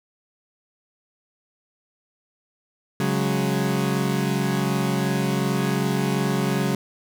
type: chord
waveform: 30% pulse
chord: C# suspended fourth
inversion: none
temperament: equal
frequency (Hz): 138.59 / 185 / 207.7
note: C#3 / F#3 / G#3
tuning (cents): 0 / 0 / 0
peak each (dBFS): -22 / -22 / -24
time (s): 3-6.75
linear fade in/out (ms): 2
effects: none